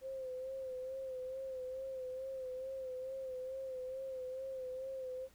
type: tone with vibrato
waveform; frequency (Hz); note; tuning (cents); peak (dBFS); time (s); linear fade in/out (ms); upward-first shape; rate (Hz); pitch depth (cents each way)
sine; 521; C5; -7; -40; 0.01-5.29; 50; sine; 2.3; 43
effects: added 60 Hz sine -70 dBFS peak until 5.34 s + pink hiss -67 dBFS RMS until 5.34 s